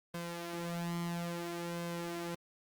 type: tone with flanger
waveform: sawtooth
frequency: 171.3 Hz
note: F3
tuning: 33 cents flat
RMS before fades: -39 dBFS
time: 0.14-2.35 s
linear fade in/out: 5 ms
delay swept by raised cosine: 1.9 to 4.9 ms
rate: 0.59 Hz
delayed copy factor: +0.65
effects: Opus 32 kbps